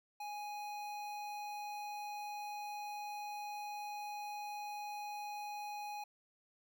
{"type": "tone with notch filter", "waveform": "square", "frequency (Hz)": 830.6, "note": "G#5", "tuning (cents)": 0, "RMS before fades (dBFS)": -44, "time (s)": [0.2, 6.04], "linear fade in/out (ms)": 5, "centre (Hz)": 9000, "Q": 1.2, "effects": []}